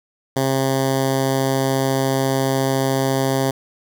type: tone with notch filter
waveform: 10% pulse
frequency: 134.1 Hz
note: C3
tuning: 43 cents sharp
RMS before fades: -19 dBFS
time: 0.36-3.51 s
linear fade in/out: 5 ms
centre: 2400 Hz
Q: 1.6
effects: none